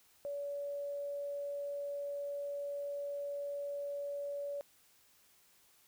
sine tone, 570 Hz, C#5, 48 cents sharp, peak -37 dBFS, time 0.25-4.61 s, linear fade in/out 0 ms, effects white hiss -67 dBFS RMS until 5.87 s

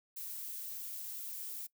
violet noise, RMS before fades -43 dBFS, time 0.16-1.67 s, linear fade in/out 10 ms, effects noise-tail reverb RT60 0.1 s tail -20 dB re dry

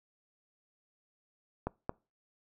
clicks, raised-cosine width 1 ms, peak -19 dBFS, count 2, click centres 1.67 / 1.894 s, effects noise-tail reverb RT60 0.3 s tail -24 dB re dry

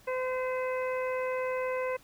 harmonic tone, 512 Hz, C5, 38 cents flat, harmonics 1 / 2 / 3 / 4 / 5, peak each -30 / -37 / -43 / -41 / -44 dBFS, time 0.07-1.97 s, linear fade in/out 10 ms, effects pink hiss -59 dBFS RMS until 2.03 s

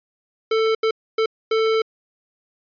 square tone bursts at uneven times, 443.5 Hz, A4, 14 cents sharp, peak -17 dBFS, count 4, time 0.51-0.75 / 0.83-0.91 / 1.18-1.26 / 1.51-1.82 s, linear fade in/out 5 ms, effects resampled to 11025 Hz

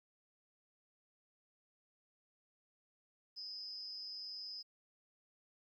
sine tone with amplitude modulation, 5050 Hz, D#8, 25 cents sharp, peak -40 dBFS, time 3.36-4.63 s, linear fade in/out 20 ms, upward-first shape sine, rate 241 Hz, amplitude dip 90%, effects 13-bit

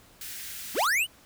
white high-pass noise, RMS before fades -39 dBFS, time 0.21-0.87 s, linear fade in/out 2 ms, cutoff 1400 Hz, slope 48 dB/octave
square linear sweep, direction up, 141.1 to 3094 Hz, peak -23 dBFS, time 0.74-1.07 s, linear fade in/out 50 ms
effects pink hiss -56 dBFS RMS until 1.25 s

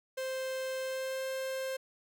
45% pulse tone with pitch glide, 523.3 to 527.2 Hz, C5 to C5, 0 to +13 cents, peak -34 dBFS, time 0.17-1.77 s, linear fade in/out 10 ms, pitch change +13 cents, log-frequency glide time 0.81-1.25 s, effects none

